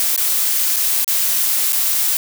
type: noise with dropouts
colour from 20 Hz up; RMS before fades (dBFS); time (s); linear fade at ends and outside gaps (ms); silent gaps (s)
blue; -17; 0-2.17; 0; 0.162-0.177 / 0.761-0.766 / 1.045-1.078 / 1.723-1.73
effects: none